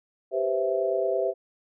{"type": "chord", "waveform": "sine", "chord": "C major seventh", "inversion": "second", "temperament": "equal", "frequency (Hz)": [392, 493.9, 523.3, 659.3], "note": ["G4", "B4", "C5", "E5"], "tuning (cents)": [0, 0, 0, 0], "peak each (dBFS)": [-28, -32, -28, -27], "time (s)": [0.31, 1.34], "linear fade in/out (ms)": 50, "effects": []}